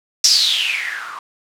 violet noise with low-pass filter sweep, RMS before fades -18 dBFS, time 0.24-1.19 s, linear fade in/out 2 ms, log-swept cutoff 5600 to 1100 Hz, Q 8.8, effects none

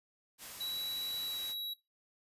white noise, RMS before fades -47 dBFS, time 0.38-1.55 s, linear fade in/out 50 ms
square tone with pitch glide, 3917 to 3883 Hz, B7 to B7, -15 to -30 cents, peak -37 dBFS, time 0.6-1.74 s, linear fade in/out 10 ms, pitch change -15 cents, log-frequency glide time 1.26-1.42 s
effects noise-tail reverb RT60 0.2 s tail -18 dB re dry + resampled to 32000 Hz

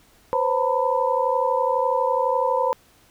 sine tone cluster, 502 / 534 / 907 / 989 Hz, B4 / C5 / A#5 / B5, +28 / +35 / -48 / +2 cents, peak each -24 dBFS, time 0.33-2.73 s, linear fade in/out 0 ms, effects pink hiss -56 dBFS RMS until 3.1 s

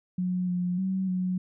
sine tone with pitch steps, 181.6 / 178.7 / 189.5 / 183.4 Hz, F#3 / F3 / F#3 / F#3, -32 / +40 / +42 / -15 cents, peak -25 dBFS, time 0.18-1.38 s, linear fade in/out 5 ms, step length 300 ms, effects none

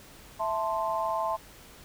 sine chord, A minor, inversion second, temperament equal, 659.3 / 880 / 1046.5 Hz, E5 / A5 / C6, 0 / 0 / 0 cents, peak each -31 dBFS, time 0.39-1.37 s, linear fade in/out 20 ms, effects pink hiss -51 dBFS RMS until 1.84 s

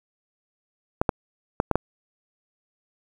clicks, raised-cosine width 1 ms, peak -5 dBFS, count 5, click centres 1.015 / 1.092 / 1.601 / 1.713 / 1.756 s, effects 7-bit

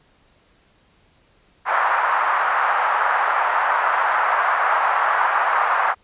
white band-pass noise, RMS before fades -19 dBFS, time 1.65-5.95 s, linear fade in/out 50 ms, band 780 to 1400 Hz, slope 24 dB/octave, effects pink hiss -58 dBFS RMS until 6.03 s + resampled to 8000 Hz

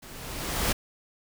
pink noise with level ramp, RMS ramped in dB -46 to -24 dBFS, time 0.02-0.73 s, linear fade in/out 10 ms, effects none

